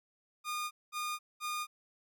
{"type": "tone bursts", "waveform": "sawtooth", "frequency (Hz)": 1219, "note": "D#6", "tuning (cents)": -36, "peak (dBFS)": -31, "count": 3, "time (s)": [0.44, 1.67], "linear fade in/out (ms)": 50, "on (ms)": 270, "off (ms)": 210, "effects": []}